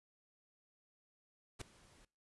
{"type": "noise with ADSR envelope", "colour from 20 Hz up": "pink", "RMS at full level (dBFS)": -42, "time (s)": [1.59, 2.05], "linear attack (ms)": 24, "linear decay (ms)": 3, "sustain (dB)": -23, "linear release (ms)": 3, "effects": ["noise-tail reverb RT60 0.4 s tail -24 dB re dry", "resampled to 24000 Hz"]}